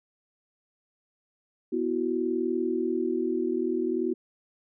sine chord, B suspended fourth, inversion none, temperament equal, 246.9 / 329.6 / 370 Hz, B3 / E4 / F#4, 0 / 0 / 0 cents, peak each -31 / -29 / -28 dBFS, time 1.72-4.14 s, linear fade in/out 10 ms, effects none

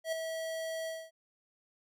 square tone with ADSR envelope, 648 Hz, E5, 30 cents flat, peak -30 dBFS, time 0.04-1.11 s, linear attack 85 ms, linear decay 4 ms, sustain -6 dB, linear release 240 ms, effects none

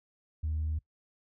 sine tone, 77.78 Hz, D#2, in tune, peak -28 dBFS, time 0.43-0.79 s, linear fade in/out 10 ms, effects noise-tail reverb RT60 0.1 s tail -22 dB re dry + tanh soft clip ceiling -26 dBFS

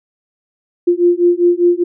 sine beating tone pair, 347.4 / 352.4 Hz, F4 / F4, -9 / +16 cents, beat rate 5 Hz, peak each -12 dBFS, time 0.87-1.84 s, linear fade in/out 10 ms, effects none

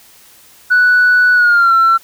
sine tone with pitch glide, 1480 to 1349.3 Hz, F#6 to E6, 0 to +40 cents, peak -5 dBFS, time 0.7-1.98 s, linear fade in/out 20 ms, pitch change -160 cents, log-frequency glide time 1.34-1.74 s, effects tanh soft clip ceiling -4 dBFS + white hiss -44 dBFS RMS until 2.03 s

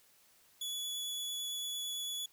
sawtooth tone with vibrato, 3409 Hz, G#7, 45 cents sharp, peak -34 dBFS, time 0.61-2.26 s, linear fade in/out 5 ms, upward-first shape triangle, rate 8.9 Hz, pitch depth 10 cents each way, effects white hiss -66 dBFS RMS until 2.32 s

